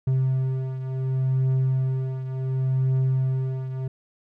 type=beating tone pair; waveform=triangle; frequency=131.1 / 131.79 Hz; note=C3 / C3; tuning=+4 / +13 cents; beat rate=0.69 Hz; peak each=-20 / -26 dBFS; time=0.07-3.88 s; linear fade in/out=5 ms; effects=none